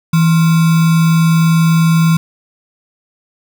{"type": "tone with sample-and-hold", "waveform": "sine", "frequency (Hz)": 164.1, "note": "E3", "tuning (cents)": -8, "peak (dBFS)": -7, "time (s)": [0.13, 2.17], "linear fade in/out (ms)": 5, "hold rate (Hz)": 1225, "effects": []}